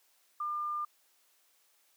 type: tone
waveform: sine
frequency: 1200 Hz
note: D6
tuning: 37 cents sharp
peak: -32 dBFS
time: 0.4-0.85 s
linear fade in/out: 5 ms
effects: white hiss -69 dBFS RMS until 1.96 s + high-pass 400 Hz 12 dB/octave